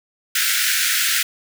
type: high-pass noise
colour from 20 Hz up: pink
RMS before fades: -19 dBFS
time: 0.35-1.23 s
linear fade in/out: 5 ms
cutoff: 1400 Hz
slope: 96 dB/octave
effects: none